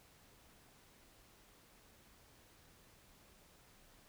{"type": "silence", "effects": ["pink hiss -65 dBFS RMS until 4.08 s"]}